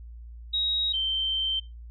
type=tone pair in turn; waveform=sine; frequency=3798 / 3116 Hz; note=A#7 / G7; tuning=+32 / -11 cents; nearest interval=minor third; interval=343 cents; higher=first; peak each=-24 dBFS; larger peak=neither; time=0.53-0.93 / 0.93-1.6 s; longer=second; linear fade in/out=10 ms; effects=noise-tail reverb RT60 0.2 s tail -19 dB re dry + added 58 Hz sine -40 dBFS peak until 1.9 s